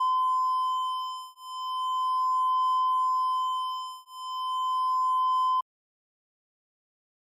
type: beating tone pair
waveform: triangle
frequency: 1025 / 1025.37 Hz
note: C6 / C6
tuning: -36 / -35 cents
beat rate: 0.37 Hz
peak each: -25 dBFS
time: 0-5.61 s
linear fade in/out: 10 ms
effects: tanh soft clip ceiling -15 dBFS + MP3 64 kbps